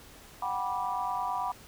sine chord, G major seventh, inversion third, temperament just, 735 / 784 / 980 / 1176 Hz, F#5 / G5 / B5 / D6, -12 / 0 / -14 / +2 cents, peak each -35 / -37 / -32 / -37 dBFS, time 0.42-1.52 s, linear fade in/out 5 ms, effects pink hiss -52 dBFS RMS until 1.67 s

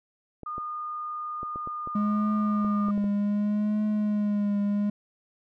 clicks, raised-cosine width 2 ms, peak -26 dBFS, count 10, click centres 0.433 / 0.581 / 1.431 / 1.559 / 1.674 / 1.874 / 2.647 / 2.885 / 2.978 / 3.042 s
sine tone with pitch glide, 1221 to 1210.5 Hz, D#6 to D#6, -33 to -48 cents, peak -31 dBFS, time 0.46-2.91 s, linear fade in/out 5 ms, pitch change -15 cents, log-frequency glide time 1.49-2.4 s
triangle tone with vibrato, 207.7 Hz, G#3, in tune, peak -21 dBFS, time 1.95-4.9 s, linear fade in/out 5 ms, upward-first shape triangle, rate 0.66 Hz, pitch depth 41 cents each way
effects none

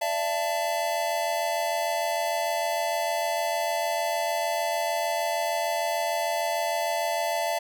square chord, D suspended second, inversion none, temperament equal with one note detuned, 587.3 / 673.9 / 880 Hz, D5 / E5 / A5, 0 / +38 / 0 cents, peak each -33 / -28 / -31 dBFS, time 0.01-7.59 s, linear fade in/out 10 ms, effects none

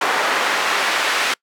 pink noise with band-pass filter sweep, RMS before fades -19 dBFS, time 0.01-1.34 s, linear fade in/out 5 ms, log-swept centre 1200 to 2100 Hz, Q 0.82, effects noise-tail reverb RT60 0.1 s tail -26 dB re dry + high-pass 300 Hz 12 dB/octave

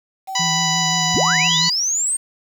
sine tone with pitch glide, 767 to 737.9 Hz, G5 to F#5, -38 to -5 cents, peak -25 dBFS, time 0.27-1.49 s, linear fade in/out 20 ms, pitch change -67 cents, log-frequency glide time 0.61-1.06 s
harmonic tone, 987.8 Hz, B5, in tune, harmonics 1 / 2 / 3 / 4 / 5 / 6 / 7, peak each -25 / -25 / -25 / -25 / -25 / -25 / -25 dBFS, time 0.35-1.7 s, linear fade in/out 5 ms
sine tone with vibrato, 164.81 Hz, E3, in tune, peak -24 dBFS, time 0.39-1.69 s, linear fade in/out 10 ms, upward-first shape sine, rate 5.7 Hz, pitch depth 45 cents each way
sine linear sweep, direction up, 43.27 to 8640 Hz, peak -17 dBFS, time 1.14-2.17 s, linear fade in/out 10 ms
effects 7-bit

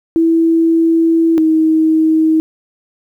sine tone pair in turn, 328.8 / 317.3 Hz, E4 / D#4, -4 / +34 cents, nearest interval minor second, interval 62 cents, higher first, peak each -8 dBFS, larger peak neither, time 0.16-1.38 / 1.38-2.4 s, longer first, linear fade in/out 0 ms, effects 8-bit

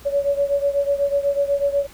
sine beating tone pair, 562 / 570.1 Hz, C#5 / C#5, +24 / +48 cents, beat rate 8.1 Hz, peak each -19 / -22 dBFS, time 0.05-1.87 s, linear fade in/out 20 ms, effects added 59 Hz sine -46 dBFS peak until 1.93 s + pink hiss -46 dBFS RMS until 1.93 s

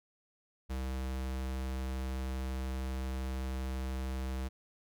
square tone, 65.2 Hz, C2, 5 cents flat, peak -35 dBFS, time 0.69-4.49 s, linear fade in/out 20 ms, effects none

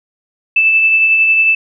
sine tone with tremolo, 2637 Hz, E7, in tune, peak -6 dBFS, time 0.56-1.55 s, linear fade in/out 5 ms, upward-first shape triangle, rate 11 Hz, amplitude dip 35%, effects none

